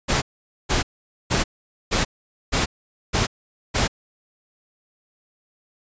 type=noise bursts; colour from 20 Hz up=pink; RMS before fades=-20 dBFS; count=7; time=0.08-3.88 s; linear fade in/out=20 ms; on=140 ms; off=470 ms; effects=resampled to 16000 Hz